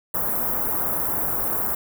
white band-stop noise, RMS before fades -24 dBFS, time 0.14-1.75 s, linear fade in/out 5 ms, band 1300 to 13000 Hz, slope 24 dB/octave, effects none

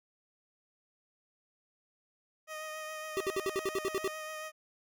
15% pulse tone with vibrato, 622.3 Hz, D#5, in tune, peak -33 dBFS, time 2.47-4.52 s, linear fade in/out 50 ms, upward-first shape triangle, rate 7.2 Hz, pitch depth 20 cents each way
square tone bursts, 387.3 Hz, G4, 21 cents flat, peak -30 dBFS, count 10, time 3.17-4.077 s, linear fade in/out 0 ms, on 34 ms, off 63 ms
effects none

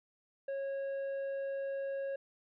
sine tone with tanh clipping, 548 Hz, C#5, 20 cents flat, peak -36 dBFS, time 0.48-2.16 s, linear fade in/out 5 ms, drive 6 dB, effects none

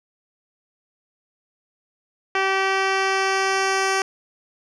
10% pulse tone with low-pass filter sweep, 385.6 Hz, G4, 28 cents flat, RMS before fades -21 dBFS, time 2.35-4.02 s, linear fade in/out 2 ms, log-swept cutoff 3400 to 7000 Hz, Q 1.2, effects none

